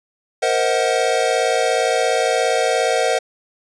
square chord, C half-diminished seventh, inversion third, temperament equal with one note detuned, 466.2 / 523.3 / 637.9 / 740 Hz, Bb4 / C5 / Eb5 / Gb5, 0 / 0 / +43 / 0 cents, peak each -22 dBFS, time 0.42-3.19 s, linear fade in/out 10 ms, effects resampled to 22050 Hz

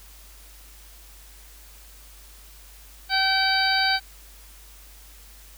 harmonic tone, 769 Hz, G5, 33 cents flat, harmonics 1 / 2 / 3 / 4 / 5 / 6, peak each -25 / -24 / -29 / -32 / -29 / -24 dBFS, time 3.09-4 s, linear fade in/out 50 ms, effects added 50 Hz sine -47 dBFS peak until 5.57 s + white hiss -50 dBFS RMS until 5.57 s

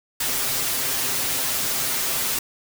white noise with comb filter, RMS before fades -24 dBFS, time 0.2-2.39 s, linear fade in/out 5 ms, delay 7.6 ms, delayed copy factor +0.7, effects none

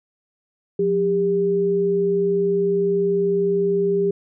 sine tone pair together, 178 / 399.6 Hz, F3 / G4, +33 / +33 cents, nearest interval octave + major second, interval 1400 cents, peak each -25 / -17 dBFS, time 0.79-4.11 s, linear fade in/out 5 ms, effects none

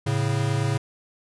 square tone pair together, 110 / 138.59 Hz, A2 / C#3, 0 / 0 cents, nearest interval major third, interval 400 cents, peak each -25 dBFS, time 0.06-0.78 s, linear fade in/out 10 ms, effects resampled to 24000 Hz

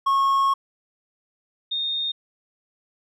triangle / sine tone pair in turn, 1093 / 3676 Hz, C#6 / A#7, -25 / -25 cents, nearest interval octave + major sixth, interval 2100 cents, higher second, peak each -15 / -23 dBFS, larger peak first, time 0.06-0.54 / 1.71-2.12 s, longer first, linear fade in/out 10 ms, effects none

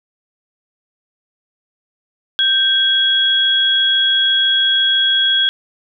sine tone pair together, 1568 / 3322 Hz, G6 / G#7, 0 / 0 cents, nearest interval octave + minor second, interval 1300 cents, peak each -19 / -12 dBFS, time 2.39-5.49 s, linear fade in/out 0 ms, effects none

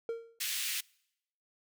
triangle tone with exponential decay, 460.2 Hz, A#4, 22 cents flat, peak -28 dBFS, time 0.09-0.39 s, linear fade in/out 1 ms, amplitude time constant 65 ms
pink high-pass noise, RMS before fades -35 dBFS, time 0.4-0.81 s, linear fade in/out 10 ms, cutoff 2100 Hz, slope 24 dB/octave
effects noise-tail reverb RT60 0.8 s tail -26 dB re dry

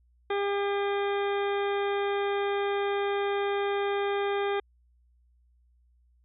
harmonic tone, 402 Hz, G4, 44 cents sharp, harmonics 1 / 2 / 3 / 4 / 5 / 6 / 8 / 9, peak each -27 / -33 / -37 / -39 / -41 / -43 / -45 / -46 dBFS, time 0.3-4.6 s, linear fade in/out 5 ms, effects added 60 Hz sine -61 dBFS peak until 6.24 s

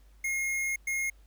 square tone bursts at uneven times, 2148 Hz, C7, 45 cents sharp, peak -29 dBFS, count 2, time 0.24-0.76 / 0.87-1.1 s, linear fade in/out 5 ms, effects added 50 Hz sine -54 dBFS peak until 1.26 s + pink hiss -68 dBFS RMS until 1.26 s

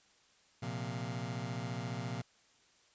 sawtooth chord, Bb suspended second, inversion none, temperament just, 116.54 / 131.11 / 174.81 Hz, Bb2 / C3 / F3, 0 / +4 / +2 cents, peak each -36 / -37 / -39 dBFS, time 0.62-2.22 s, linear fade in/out 10 ms, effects white hiss -67 dBFS RMS until 2.94 s + resampled to 16000 Hz

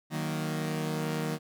sawtooth chord, D# minor, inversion none, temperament equal with one note detuned, 155.56 / 186.5 / 233.1 Hz, D#3 / F#3 / A#3, 0 / +14 / 0 cents, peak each -28 / -34 / -32 dBFS, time 0.1-1.39 s, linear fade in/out 50 ms, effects none

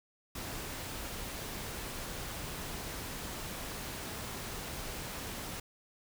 pink noise, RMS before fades -41 dBFS, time 0.35-5.6 s, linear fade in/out 5 ms, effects none

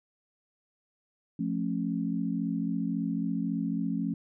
sine chord, F augmented, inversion none, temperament just, 174.61 / 218.3 / 272.8 Hz, F3 / A3 / C#4, 0 / -13 / -28 cents, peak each -32 dBFS, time 1.39-4.14 s, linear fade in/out 5 ms, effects none

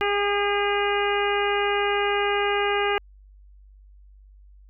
harmonic tone with a mistuned harmonic, 407.3 Hz, G#4, 34 cents flat, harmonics 1 / 2 / 3 / 4 / 5 / 6 / 7, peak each -24 / -27 / -29 / -30 / -31 / -32 / -32 dBFS, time 0.01-2.98 s, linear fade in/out 0 ms, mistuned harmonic 4, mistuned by -16 cents, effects added 49 Hz sine -47 dBFS peak until 4.69 s

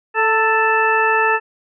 harmonic tone with a mistuned harmonic, 440 Hz, A4, in tune, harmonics 1 / 2 / 3 / 4 / 6, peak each -20 / -18 / -20 / -18 / -22 dBFS, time 0.14-1.4 s, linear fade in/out 50 ms, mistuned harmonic 2, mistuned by +26 cents, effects none

